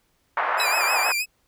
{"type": "band-pass noise", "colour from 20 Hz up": "pink", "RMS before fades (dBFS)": -24, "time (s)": [0.37, 1.12], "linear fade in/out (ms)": 2, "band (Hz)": [690, 1800], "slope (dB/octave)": 24}
{"type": "tone with vibrato", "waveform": "sawtooth", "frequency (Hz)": 2459, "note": "D#7", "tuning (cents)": -21, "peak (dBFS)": -19, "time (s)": [0.57, 1.26], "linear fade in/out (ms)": 50, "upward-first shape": "sine", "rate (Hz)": 6.3, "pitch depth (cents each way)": 81}
{"type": "tone with exponential decay", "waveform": "sine", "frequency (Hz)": 3951, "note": "B7", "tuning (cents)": 0, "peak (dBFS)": -22, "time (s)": [0.6, 0.78], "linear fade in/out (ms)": 0, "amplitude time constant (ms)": 39}
{"effects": ["pink hiss -67 dBFS RMS until 1.47 s"]}